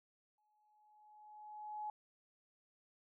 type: tone with exponential growth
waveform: sine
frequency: 846 Hz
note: G#5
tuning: 32 cents sharp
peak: -39 dBFS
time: 0.38-1.9 s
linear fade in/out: 2 ms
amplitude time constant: 330 ms
effects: none